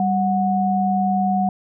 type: tone pair together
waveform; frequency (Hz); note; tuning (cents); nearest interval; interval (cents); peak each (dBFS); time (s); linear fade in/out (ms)
sine; 195.02 / 735; G3 / F#5; -9 / -12; octave + major seventh; 2297; -19; 0-1.49; 2
effects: none